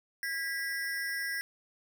square ring-modulated tone, 1796 Hz, A6, 35 cents sharp, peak -30 dBFS, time 0.23-1.41 s, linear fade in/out 0 ms, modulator 163 Hz, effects none

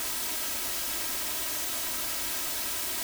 white noise with comb filter, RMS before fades -32 dBFS, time 0-3.03 s, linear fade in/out 0 ms, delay 3.1 ms, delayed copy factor +0.65, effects none

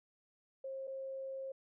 sine tone with dropouts, 535 Hz, C5, 38 cents sharp, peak -40 dBFS, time 0.64-1.52 s, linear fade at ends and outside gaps 5 ms, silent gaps 0.872-0.876 s, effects none

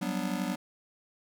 square chord, G major seventh, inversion third, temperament just, 183.75 / 196 / 245 / 294 Hz, F#3 / G3 / B3 / D4, -12 / 0 / -14 / +2 cents, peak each -36 / -36 / -36 / -38 dBFS, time 0.01-0.56 s, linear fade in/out 10 ms, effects none

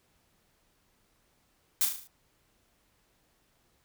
blue noise with echo, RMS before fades -25 dBFS, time 1.81-1.85 s, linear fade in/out 0 ms, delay 37 ms, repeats 6, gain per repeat -5 dB, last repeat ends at 2.072 s, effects pink hiss -70 dBFS RMS until 3.84 s

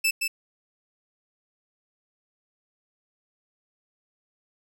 sawtooth tone with echo, 2637 Hz, E7, in tune, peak -17 dBFS, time 0.04-0.11 s, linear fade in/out 10 ms, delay 170 ms, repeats 1, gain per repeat -4 dB, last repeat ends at 0.28 s, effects none

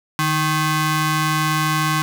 sawtooth ring-modulated tone, 466.2 Hz, A#4, in tune, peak -10 dBFS, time 0.19-2.02 s, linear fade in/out 0 ms, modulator 619 Hz, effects none

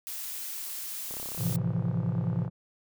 blue noise, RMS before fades -37 dBFS, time 0.07-1.56 s, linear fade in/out 0 ms
click train, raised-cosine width 1 ms, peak -29 dBFS, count 47, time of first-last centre 1.11-2.479 s, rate 33.6 Hz
triangle chord, F major seventh, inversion first, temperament equal, 110 / 130.81 / 164.81 / 174.61 Hz, A2 / C3 / E3 / F3, 0 / 0 / 0 / 0 cents, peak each -30 dBFS, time 1.37-2.5 s, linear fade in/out 50 ms
effects none

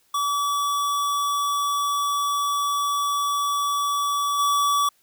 square tone with level steps, 1146 Hz, D6, 43 cents flat, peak -22 / -19 dBFS, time 0.14-4.89 s, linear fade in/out 5 ms, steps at 4.38 s, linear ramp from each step 20 ms, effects white hiss -63 dBFS RMS until 5.02 s

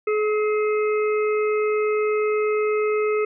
harmonic tone with a mistuned harmonic, 425.8 Hz, G#4, 43 cents sharp, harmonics 1 / 3 / 5 / 6, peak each -19 / -29 / -33 / -35 dBFS, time 0.07-3.25 s, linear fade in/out 5 ms, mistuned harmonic 5, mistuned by -28 cents, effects none

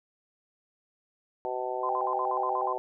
harmonic tone, 126.2 Hz, B2, 38 cents sharp, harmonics 3 / 4 / 5 / 6 / 7, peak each -36 / -36 / -36 / -36 / -36 dBFS, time 1.45-2.78 s, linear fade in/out 0 ms
sine tone with vibrato, 906 Hz, A#5, 50 cents flat, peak -28 dBFS, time 1.83-2.73 s, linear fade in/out 5 ms, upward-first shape square, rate 8.3 Hz, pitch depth 220 cents each way
effects none

